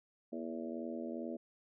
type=harmonic tone with a mistuned harmonic; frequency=82.4 Hz; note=E2; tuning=in tune; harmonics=3 / 4 / 5 / 6 / 7 / 8; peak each=-42 / -44 / -48 / -51 / -47 / -50 dBFS; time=0.32-1.37 s; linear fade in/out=10 ms; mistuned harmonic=3; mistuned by=-52 cents; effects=none

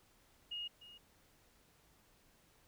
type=tone with echo; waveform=sine; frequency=2864 Hz; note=F7; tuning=43 cents sharp; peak=-40 dBFS; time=0.51-0.68 s; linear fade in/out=10 ms; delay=300 ms; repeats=1; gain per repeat=-14 dB; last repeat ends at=0.98 s; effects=pink hiss -69 dBFS RMS until 2.67 s

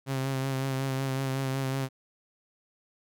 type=tone with vibrato; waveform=sawtooth; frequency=133.9 Hz; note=C3; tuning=40 cents sharp; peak=-24 dBFS; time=0.06-1.89 s; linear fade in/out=50 ms; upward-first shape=sine; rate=5.4 Hz; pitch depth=28 cents each way; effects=none

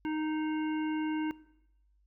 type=harmonic tone; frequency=310 Hz; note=D#4; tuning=6 cents flat; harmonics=1 / 3 / 5 / 7 / 9; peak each=-31 / -41 / -45 / -48 / -50 dBFS; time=0.05-1.31 s; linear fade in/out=0 ms; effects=noise-tail reverb RT60 0.9 s tail -19 dB re dry + added 50 Hz sine -65 dBFS peak until 2.06 s

